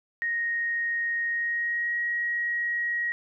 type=tone with pitch glide; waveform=sine; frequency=1867 to 1896.3 Hz; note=A#6 to A#6; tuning=+2 to +29 cents; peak=-25 dBFS; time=0.22-3.12 s; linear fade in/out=0 ms; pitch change=+27 cents; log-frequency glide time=1.28-1.97 s; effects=none